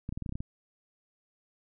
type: clicks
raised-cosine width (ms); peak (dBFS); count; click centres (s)
5; -23; 9; 0.091 / 0.125 / 0.175 / 0.223 / 0.262 / 0.293 / 0.324 / 0.355 / 0.405
effects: none